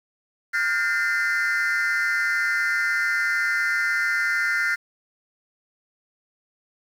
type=tone cluster; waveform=triangle; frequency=1417 / 1584 / 1810 / 2053 Hz; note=F6 / G6 / A6 / C7; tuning=+25 / +18 / +48 / -33 cents; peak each=-22 / -25 / -23 / -24 dBFS; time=0.53-4.76 s; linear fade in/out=20 ms; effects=tanh soft clip ceiling -14 dBFS + 8-bit